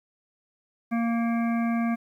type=harmonic tone with a mistuned harmonic; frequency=231.8 Hz; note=A#3; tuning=10 cents flat; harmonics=1 / 3 / 5 / 7 / 9 / 10; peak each=-23 / -33 / -37 / -40 / -42 / -43 dBFS; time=0.91-1.96 s; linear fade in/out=20 ms; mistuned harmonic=9; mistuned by=+37 cents; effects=10-bit